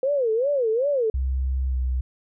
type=tone with vibrato; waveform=sine; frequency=504 Hz; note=B4; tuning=35 cents sharp; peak=-19 dBFS; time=0.03-1.1 s; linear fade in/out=2 ms; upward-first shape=sine; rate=2.6 Hz; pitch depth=250 cents each way
type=tone with pitch glide; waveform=sine; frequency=65.41 to 63.55 Hz; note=C2 to C2; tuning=0 to -50 cents; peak=-21 dBFS; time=1.14-2.01 s; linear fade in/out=5 ms; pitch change=-50 cents; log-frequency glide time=1.68-1.76 s
effects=none